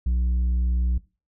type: tone with tanh clipping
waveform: triangle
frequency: 60.9 Hz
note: B1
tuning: 24 cents flat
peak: -21 dBFS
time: 0.06-0.98 s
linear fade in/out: 5 ms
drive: 10 dB
effects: noise-tail reverb RT60 0.3 s tail -19 dB re dry